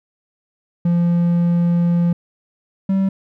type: tone pair in turn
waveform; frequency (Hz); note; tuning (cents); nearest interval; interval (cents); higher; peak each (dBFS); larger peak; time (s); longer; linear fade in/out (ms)
triangle; 172.4 / 192.9; F3 / G3; -22 / -28; major second; 194; second; -11 / -12; first; 0.85-2.13 / 2.89-3.09; first; 5
effects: none